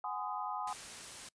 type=chord; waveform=sine; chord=Ab dominant seventh; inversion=third; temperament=equal with one note detuned; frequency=740 / 830.6 / 1023.2 / 1244.5 Hz; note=Gb5 / Ab5 / C6 / Eb6; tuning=0 / 0 / -39 / 0 cents; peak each=-43 / -40 / -42 / -42 dBFS; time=0.04-0.73 s; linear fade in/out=2 ms
type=noise; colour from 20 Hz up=white; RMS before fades=-47 dBFS; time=0.67-1.29 s; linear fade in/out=5 ms
effects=noise-tail reverb RT60 0.1 s tail -24 dB re dry + resampled to 22050 Hz